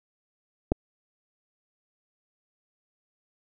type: clicks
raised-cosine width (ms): 2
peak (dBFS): -8 / -20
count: 2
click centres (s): 0.719 / 0.722
effects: none